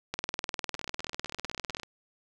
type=two click trains; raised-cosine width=0.2 ms; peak=-14 / -23 dBFS; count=34 / 18; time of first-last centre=0.14-1.798 / 0.75-1.833 s; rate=19.9 / 15.7 Hz; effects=none